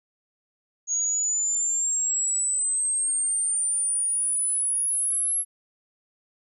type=exponential sweep; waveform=sine; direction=up; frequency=6630 to 11200 Hz; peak=-22 dBFS; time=0.87-5.45 s; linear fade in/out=50 ms; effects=none